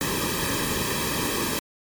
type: noise with comb filter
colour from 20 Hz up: pink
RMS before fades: -26 dBFS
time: 0.01-1.59 s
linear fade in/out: 0 ms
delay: 1.4 ms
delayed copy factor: -0.8
effects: MP3 96 kbps